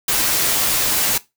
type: noise with comb filter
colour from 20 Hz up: white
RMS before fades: -18 dBFS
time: 0.08-1.18 s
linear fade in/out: 5 ms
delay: 11 ms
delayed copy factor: -0.6
effects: noise-tail reverb RT60 0.2 s tail -18 dB re dry